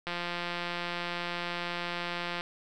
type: click train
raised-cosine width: 0.3 ms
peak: -18 dBFS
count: 408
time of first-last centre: 0.07-2.409 s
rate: 174 Hz
effects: none